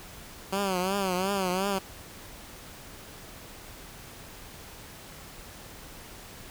10% pulse tone with vibrato, 190 Hz, F#3, 46 cents sharp, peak -18 dBFS, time 0.52-1.79 s, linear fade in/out 10 ms, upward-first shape triangle, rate 2.8 Hz, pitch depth 120 cents each way, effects pink hiss -46 dBFS RMS until 6.5 s

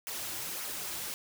white noise with flanger, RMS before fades -38 dBFS, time 0.07-1.14 s, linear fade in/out 0 ms, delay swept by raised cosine 0.24 to 4.54 ms, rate 1.8 Hz, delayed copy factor -0.5, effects none

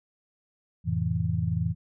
sine chord, F major seventh, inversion none, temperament just, 87.31 / 109.13 / 130.96 / 163.7 Hz, F2 / A2 / C3 / E3, 0 / -14 / +2 / -12 cents, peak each -30 / -29 / -34 / -28 dBFS, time 0.84-1.75 s, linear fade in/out 50 ms, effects none

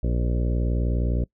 harmonic tone with a mistuned harmonic, 59.7 Hz, A#1, 42 cents sharp, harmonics 1 / 2 / 3 / 4 / 5 / 6 / 7 / 8 / 9 / 10, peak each -22 / -28 / -32 / -34 / -36 / -38 / -39 / -40 / -41 / -42 dBFS, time 0.03-1.24 s, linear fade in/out 5 ms, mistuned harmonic 8, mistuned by +26 cents, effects noise-tail reverb RT60 0.1 s tail -23 dB re dry

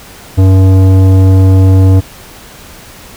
sine tone with tanh clipping, 94.8 Hz, F#2, 43 cents sharp, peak -4 dBFS, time 0.37-2.01 s, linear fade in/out 20 ms, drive 14 dB, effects pink hiss -33 dBFS RMS until 3.16 s

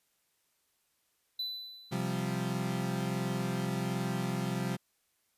triangle tone with exponential decay, 3995 Hz, B7, 19 cents sharp, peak -30 dBFS, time 1.39-2.31 s, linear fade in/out 5 ms, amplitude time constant 200 ms
35% pulse chord, C suspended fourth, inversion none, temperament equal, 130.81 / 174.61 / 196 Hz, C3 / F3 / G3, 0 / 0 / 0 cents, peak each -34 dBFS, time 1.91-4.77 s, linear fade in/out 20 ms
effects white hiss -75 dBFS RMS until 5.37 s + resampled to 32000 Hz

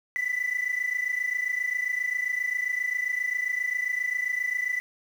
sine tone pair together, 1975.5 / 2003 Hz, B6 / B6, 0 / +24 cents, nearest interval unison, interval 24 cents, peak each -27 dBFS, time 0.16-4.8 s, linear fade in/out 0 ms, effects tanh soft clip ceiling -21 dBFS + 8-bit

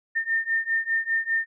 sine beating tone pair, 1810 / 1815 Hz, A6 / A#6, +48 / -47 cents, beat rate 5 Hz, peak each -26 / -25 dBFS, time 0.15-1.46 s, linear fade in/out 20 ms, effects none

